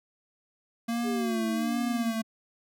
square tone with vibrato, 230 Hz, A#3, 23 cents flat, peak -28 dBFS, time 0.88-2.22 s, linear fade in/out 10 ms, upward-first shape sine, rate 1.3 Hz, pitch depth 55 cents each way
sine exponential sweep, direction down, 420 to 220 Hz, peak -32 dBFS, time 1.03-2.23 s, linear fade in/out 50 ms
effects none

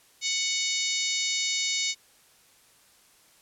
harmonic tone with a mistuned harmonic, 740 Hz, F#5, in tune, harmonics 3 / 4 / 5 / 6 / 7 / 8 / 9 / 10, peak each -32 / -36 / -31 / -34 / -35 / -35 / -36 / -34 dBFS, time 0.21-1.95 s, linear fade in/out 50 ms, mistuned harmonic 10, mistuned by -45 cents, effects white hiss -59 dBFS RMS until 3.41 s + low-pass 12000 Hz 12 dB/octave

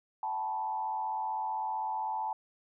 sine tone with frequency modulation, 871 Hz, A5, 18 cents flat, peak -31 dBFS, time 0.23-2.33 s, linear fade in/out 2 ms, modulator 95.6 Hz, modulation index 0.91, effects none

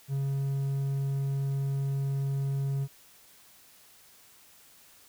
triangle tone, 137.6 Hz, C#3, 12 cents flat, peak -25 dBFS, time 0.08-2.88 s, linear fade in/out 50 ms, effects white hiss -57 dBFS RMS until 5.08 s

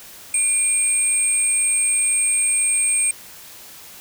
sine tone pair together, 2393 / 8519 Hz, D7 / C9, +32 / +30 cents, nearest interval octave + minor seventh, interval 2198 cents, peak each -24 / -15 dBFS, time 0.34-3.11 s, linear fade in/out 2 ms, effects tanh soft clip ceiling -12 dBFS + white hiss -41 dBFS RMS until 4 s

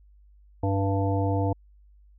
harmonic tone, 98 Hz, G2, in tune, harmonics 1 / 3 / 5 / 7 / 9, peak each -24 / -29 / -31 / -32 / -34 dBFS, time 0.63-1.53 s, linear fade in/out 5 ms, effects added 50 Hz sine -52 dBFS peak until 2.18 s

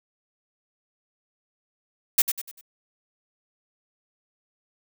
blue noise with echo, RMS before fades -17 dBFS, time 2.18-2.22 s, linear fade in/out 5 ms, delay 98 ms, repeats 4, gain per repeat -8 dB, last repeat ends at 2.612 s, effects none

